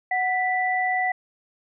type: tone pair together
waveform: sine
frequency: 740 / 1975.5 Hz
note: F#5 / B6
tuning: 0 / 0 cents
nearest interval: octave + perfect fourth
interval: 1700 cents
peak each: -23 / -24 dBFS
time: 0.11-1.12 s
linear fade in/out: 5 ms
effects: none